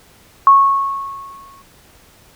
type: tone with exponential decay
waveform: sine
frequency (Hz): 1100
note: C#6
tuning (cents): -14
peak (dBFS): -3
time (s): 0.47-1.62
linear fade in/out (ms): 1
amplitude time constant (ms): 250
effects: pink hiss -48 dBFS RMS until 2.35 s